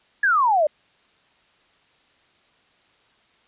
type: exponential sweep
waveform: sine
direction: down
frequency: 1724 to 577 Hz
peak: -15 dBFS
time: 0.23-0.67 s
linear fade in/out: 5 ms
effects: white hiss -60 dBFS RMS until 3.47 s + resampled to 8000 Hz